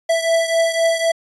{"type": "beating tone pair", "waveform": "square", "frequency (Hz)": [660, 663.9], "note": ["E5", "E5"], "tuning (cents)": [2, 12], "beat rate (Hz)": 3.9, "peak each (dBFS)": [-17, -21], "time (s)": [0.09, 1.12], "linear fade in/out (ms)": 10, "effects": ["resampled to 24000 Hz"]}